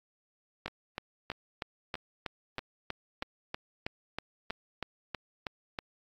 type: two click trains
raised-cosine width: 0.3 ms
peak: -23 / -18 dBFS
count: 7 / 17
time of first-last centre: 0.68-4.502 / 0.66-5.788 s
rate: 1.57 / 3.12 Hz
effects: AAC 64 kbps